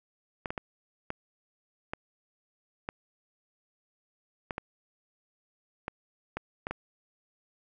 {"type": "clicks", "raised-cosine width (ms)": 0.5, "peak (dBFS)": -18, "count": 12, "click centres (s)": [0.458, 0.505, 0.578, 1.104, 1.935, 2.889, 4.508, 4.581, 5.881, 6.37, 6.669, 6.71], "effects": []}